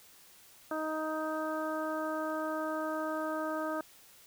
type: harmonic tone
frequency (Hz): 312.6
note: D#4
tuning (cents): +8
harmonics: 1 / 2 / 3 / 4 / 5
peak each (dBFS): -37 / -36 / -42 / -39 / -43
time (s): 0.71-3.81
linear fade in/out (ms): 2
effects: white hiss -58 dBFS RMS until 4.26 s